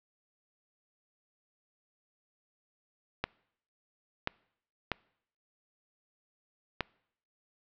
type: clicks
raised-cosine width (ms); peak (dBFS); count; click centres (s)
0.3; -13; 4; 3.24 / 4.274 / 4.917 / 6.807
effects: noise-tail reverb RT60 0.7 s tail -25 dB re dry + low-pass 4000 Hz 12 dB/octave